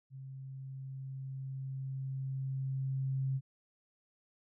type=tone with level ramp; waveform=sine; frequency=133.7 Hz; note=C3; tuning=38 cents sharp; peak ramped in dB=-44 to -30 dBFS; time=0.1-3.41 s; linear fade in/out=50 ms; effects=none